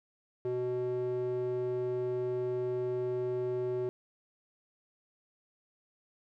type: tone with band-pass filter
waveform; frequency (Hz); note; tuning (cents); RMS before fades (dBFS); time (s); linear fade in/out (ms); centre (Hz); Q
square; 124.5; B2; +14; -33; 0.45-3.89; 0; 410; 3.9
effects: none